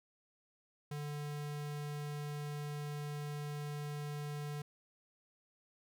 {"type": "tone", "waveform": "square", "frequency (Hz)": 147.1, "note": "D3", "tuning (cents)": 3, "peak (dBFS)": -40, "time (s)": [0.91, 4.62], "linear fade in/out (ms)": 5, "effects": []}